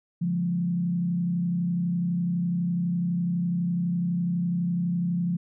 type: tone with frequency modulation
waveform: sine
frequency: 174.61 Hz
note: F3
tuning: in tune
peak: -23 dBFS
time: 0.21-5.37 s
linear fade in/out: 10 ms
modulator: 32 Hz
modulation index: 0.57
effects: none